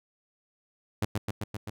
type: tone with echo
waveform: sawtooth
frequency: 103.83 Hz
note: G#2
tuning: in tune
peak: -21 dBFS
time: 1.02-1.05 s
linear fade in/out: 5 ms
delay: 130 ms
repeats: 5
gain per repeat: -2 dB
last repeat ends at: 1.7 s
effects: none